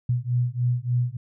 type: beating tone pair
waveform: sine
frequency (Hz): 121 / 124.4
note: B2 / B2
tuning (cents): -35 / +13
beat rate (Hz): 3.4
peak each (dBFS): -24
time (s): 0.09-1.17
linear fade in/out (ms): 5
effects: none